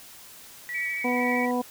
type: tone with tremolo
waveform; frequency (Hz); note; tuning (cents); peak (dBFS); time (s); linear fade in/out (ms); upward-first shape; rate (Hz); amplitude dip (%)
sine; 1943; B6; -29; -28; 0.69-1.51; 0; triangle; 2; 75
type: tone with vibrato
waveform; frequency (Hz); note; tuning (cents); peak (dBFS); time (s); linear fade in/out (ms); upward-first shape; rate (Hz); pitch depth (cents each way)
sine; 2273; C#7; +43; -29; 0.74-1.46; 10; square; 13; 20
type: harmonic tone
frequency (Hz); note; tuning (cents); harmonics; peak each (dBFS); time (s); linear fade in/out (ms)
246.9; B3; 0; 1 / 2 / 3 / 4; -26 / -29 / -31 / -32; 1.04-1.62; 10
effects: white hiss -47 dBFS RMS until 1.7 s